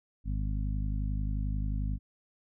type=harmonic tone; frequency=51.3 Hz; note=G#1; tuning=21 cents flat; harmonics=1 / 2 / 3 / 4 / 5; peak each=-30 / -36 / -40 / -42 / -44 dBFS; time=0.24-1.99 s; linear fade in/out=50 ms; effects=none